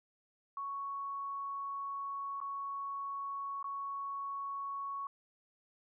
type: tone with dropouts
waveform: sine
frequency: 1111 Hz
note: C#6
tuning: 4 cents sharp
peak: -37 dBFS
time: 0.57-5.07 s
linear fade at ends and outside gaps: 2 ms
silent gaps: 2.403-2.413 / 3.628-3.642 s
effects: none